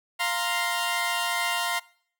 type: chord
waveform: 15% pulse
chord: F suspended fourth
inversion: none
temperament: equal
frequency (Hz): 698.5 / 932.3 / 1046.5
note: F5 / Bb5 / C6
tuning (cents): 0 / 0 / 0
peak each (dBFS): -23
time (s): 0.19-1.8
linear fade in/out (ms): 20
effects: noise-tail reverb RT60 0.6 s tail -23 dB re dry